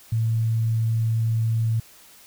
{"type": "tone", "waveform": "sine", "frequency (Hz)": 112.9, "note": "A2", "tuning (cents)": 45, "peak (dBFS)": -19, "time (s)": [0.12, 1.8], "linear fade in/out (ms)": 5, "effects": ["white hiss -50 dBFS RMS until 2.26 s"]}